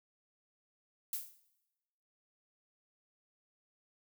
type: noise with exponential decay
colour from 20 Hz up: violet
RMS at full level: -34 dBFS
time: 1.13-1.4 s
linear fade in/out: 2 ms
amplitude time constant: 57 ms
effects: noise-tail reverb RT60 1.0 s tail -18 dB re dry